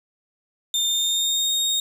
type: tone with pitch glide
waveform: 30% pulse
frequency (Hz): 3615 to 3712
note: A7 to A#7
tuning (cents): +46 to -8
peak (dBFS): -17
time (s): 0.74-1.8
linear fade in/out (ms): 2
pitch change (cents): +46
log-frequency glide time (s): 0.88-1.51
effects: none